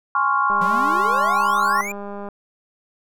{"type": "chord", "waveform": "sine", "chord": "Db major seventh", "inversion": "second", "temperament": "equal", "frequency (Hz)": [830.6, 1046.5, 1108.7, 1396.9], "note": ["Ab5", "C6", "Db6", "F6"], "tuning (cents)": [0, 0, 0, 0], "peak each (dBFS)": [-25, -23, -19, -22], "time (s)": [0.15, 1.81], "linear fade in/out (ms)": 2}
{"type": "click train", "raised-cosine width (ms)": 1, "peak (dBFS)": -20, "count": 362, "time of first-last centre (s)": [0.5, 2.287], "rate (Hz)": 202}
{"type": "exponential sweep", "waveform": "square", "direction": "up", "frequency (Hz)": [172, 2451], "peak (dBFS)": -27, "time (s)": [0.61, 1.92], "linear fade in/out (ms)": 5}
{"effects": []}